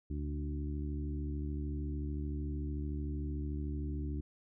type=harmonic tone with a mistuned harmonic; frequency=73.42 Hz; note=D2; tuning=in tune; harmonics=1 / 2 / 3 / 4 / 5; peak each=-36 / -43 / -47 / -43 / -50 dBFS; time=0.1-4.21 s; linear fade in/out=5 ms; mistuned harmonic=2; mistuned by=-17 cents; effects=none